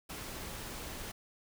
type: noise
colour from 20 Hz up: pink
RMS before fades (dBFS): -43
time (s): 0.09-1.12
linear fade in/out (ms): 10
effects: none